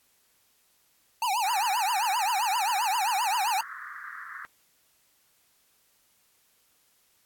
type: tone with vibrato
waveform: square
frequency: 865 Hz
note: A5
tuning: 30 cents flat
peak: -25 dBFS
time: 1.22-3.61 s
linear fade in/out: 2 ms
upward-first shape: triangle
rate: 7.6 Hz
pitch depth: 280 cents each way
type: band-pass noise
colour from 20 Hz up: white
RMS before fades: -41 dBFS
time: 1.44-4.45 s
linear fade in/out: 0 ms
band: 1100 to 1900 Hz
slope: 96 dB/octave
effects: white hiss -66 dBFS RMS until 7.25 s + AAC 64 kbps